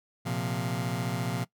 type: chord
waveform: sawtooth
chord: Bb suspended second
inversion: none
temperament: just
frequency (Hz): 116.54 / 131.11 / 174.81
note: Bb2 / C3 / F3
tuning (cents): 0 / +4 / +2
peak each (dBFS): -29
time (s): 0.25-1.45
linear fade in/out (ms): 20
effects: noise-tail reverb RT60 0.1 s tail -20 dB re dry